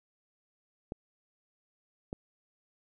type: clicks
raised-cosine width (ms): 2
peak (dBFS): -23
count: 2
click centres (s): 0.921 / 2.129
effects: none